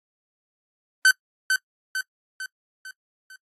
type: tone with echo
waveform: 45% pulse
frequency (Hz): 1529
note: G6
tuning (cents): -44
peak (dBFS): -12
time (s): 1.05-1.11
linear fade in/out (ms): 2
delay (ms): 450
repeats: 5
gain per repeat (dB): -6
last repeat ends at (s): 3.36
effects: noise-tail reverb RT60 0.1 s tail -25 dB re dry + AAC 32 kbps